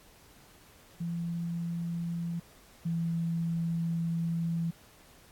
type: tone pair in turn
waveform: sine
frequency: 169.7 / 166.98 Hz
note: F3 / E3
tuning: -49 / +23 cents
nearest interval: unison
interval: 28 cents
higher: first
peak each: -31 / -28 dBFS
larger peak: second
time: 1-2.4 / 2.85-4.71 s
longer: second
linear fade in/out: 10 ms
effects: pink hiss -58 dBFS RMS until 5.31 s + AAC 64 kbps